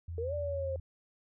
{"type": "tone", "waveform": "sine", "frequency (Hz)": 84.2, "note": "E2", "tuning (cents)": 37, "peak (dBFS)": -37, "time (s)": [0.08, 0.8], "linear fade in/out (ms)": 5}
{"type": "exponential two-way sweep", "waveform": "sine", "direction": "up then down", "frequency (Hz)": [439.8, 590, 529], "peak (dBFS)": -33, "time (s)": [0.18, 0.76], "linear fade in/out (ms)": 2, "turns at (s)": 0.34}
{"effects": []}